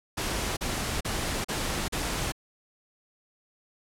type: noise bursts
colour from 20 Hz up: pink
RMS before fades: -30 dBFS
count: 5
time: 0.17-2.322 s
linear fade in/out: 10 ms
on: 400 ms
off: 38 ms
effects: low-pass 11000 Hz 12 dB/octave